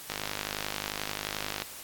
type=click train; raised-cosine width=0.2 ms; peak=-14 dBFS; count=79; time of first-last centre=0.1-1.62 s; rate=51.3 Hz; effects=white hiss -44 dBFS RMS until 1.83 s + AAC 64 kbps